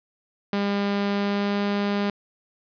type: tone with pitch glide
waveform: sawtooth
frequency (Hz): 201.4 to 202.7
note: G3 to G#3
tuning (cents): +47 to -42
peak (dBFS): -18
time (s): 0.53-2.1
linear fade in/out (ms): 2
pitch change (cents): +11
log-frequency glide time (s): 1.11-1.62
effects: resampled to 11025 Hz + 9-bit

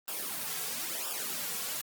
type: noise with flanger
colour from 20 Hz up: white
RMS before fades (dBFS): -36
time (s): 0.08-1.81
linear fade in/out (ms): 0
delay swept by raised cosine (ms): 0.47 to 3.37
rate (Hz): 1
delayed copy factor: -0.95
effects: high-pass 150 Hz 12 dB/octave + Opus 24 kbps

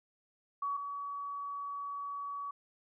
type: tone pair in turn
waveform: sine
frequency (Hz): 1130 / 1134.1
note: C#6 / C#6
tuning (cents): +33 / +39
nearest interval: unison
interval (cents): 6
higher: second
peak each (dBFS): -32 / -37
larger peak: first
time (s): 0.62-0.77 / 0.77-2.51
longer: second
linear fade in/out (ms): 5
effects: none

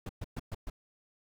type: noise bursts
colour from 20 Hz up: brown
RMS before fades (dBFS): -37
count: 5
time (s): 0.06-0.7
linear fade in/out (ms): 5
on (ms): 32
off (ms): 120
effects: none

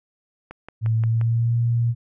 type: click train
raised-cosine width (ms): 0.5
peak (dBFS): -22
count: 5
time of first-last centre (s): 0.51-1.213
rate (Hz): 5.69
type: tone with pitch glide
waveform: sine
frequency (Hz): 112.2 to 117.78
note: A2 to A#2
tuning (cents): +34 to +18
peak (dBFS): -17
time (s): 0.81-1.95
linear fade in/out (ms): 50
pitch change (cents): +84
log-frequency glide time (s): 0.95-1.56
effects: none

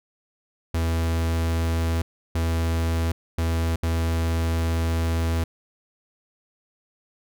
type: tone bursts at uneven times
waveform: 45% pulse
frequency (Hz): 82.41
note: E2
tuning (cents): 0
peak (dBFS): -21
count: 4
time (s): 0.74-2.02 / 2.35-3.12 / 3.38-3.76 / 3.83-5.44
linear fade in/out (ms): 5
effects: none

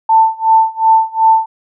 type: tone with tremolo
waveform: sine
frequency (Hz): 890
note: A5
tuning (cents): +20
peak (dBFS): -4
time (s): 0.09-1.46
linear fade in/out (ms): 5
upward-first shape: sine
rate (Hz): 2.7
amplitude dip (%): 95
effects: none

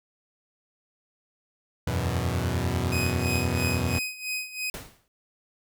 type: chord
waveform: sawtooth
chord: E suspended second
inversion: none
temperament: equal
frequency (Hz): 82.41 / 92.5 / 123.47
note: E2 / F#2 / B2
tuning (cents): 0 / 0 / 0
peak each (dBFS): -25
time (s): 1.87-3.99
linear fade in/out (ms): 5
type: tone with tremolo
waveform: sawtooth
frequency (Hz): 2510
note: D#7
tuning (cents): +15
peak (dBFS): -24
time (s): 2.92-4.7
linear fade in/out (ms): 2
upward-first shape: sine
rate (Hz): 3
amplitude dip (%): 80
type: noise with exponential decay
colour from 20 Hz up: pink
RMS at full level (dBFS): -34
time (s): 4.74-5.08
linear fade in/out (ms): 1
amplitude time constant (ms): 73
effects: none

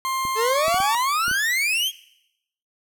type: tone with pitch glide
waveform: 40% pulse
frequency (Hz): 1056 to 1138.3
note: C6 to C#6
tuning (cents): +16 to +46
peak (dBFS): -22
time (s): 0.05-0.95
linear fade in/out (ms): 0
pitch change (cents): +130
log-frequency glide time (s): 0.52-0.66
type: clicks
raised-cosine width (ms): 3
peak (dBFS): -23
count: 6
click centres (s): 0.252 / 0.682 / 0.744 / 0.803 / 1.281 / 1.313
type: exponential sweep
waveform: 40% pulse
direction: up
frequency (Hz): 424.4 to 3322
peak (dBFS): -19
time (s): 0.35-1.92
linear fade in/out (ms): 50
effects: noise-tail reverb RT60 0.8 s tail -19 dB re dry

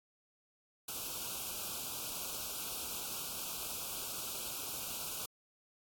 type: band-stop noise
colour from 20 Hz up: white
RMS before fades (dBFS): -41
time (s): 0.88-5.26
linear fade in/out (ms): 5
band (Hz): 1500 to 2400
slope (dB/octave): 96
effects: AAC 64 kbps

